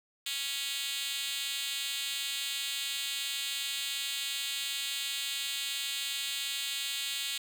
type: tone with high-pass filter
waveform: 5% pulse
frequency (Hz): 277.2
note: C#4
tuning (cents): 0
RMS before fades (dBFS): -35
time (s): 0.26-7.38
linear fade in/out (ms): 5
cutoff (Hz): 3700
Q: 1.7
effects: none